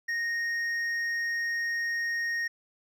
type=tone with hard clipping; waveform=sine; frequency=1860 Hz; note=A#6; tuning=4 cents flat; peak=-29 dBFS; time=0.08-2.48 s; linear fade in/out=10 ms; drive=5 dB; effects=none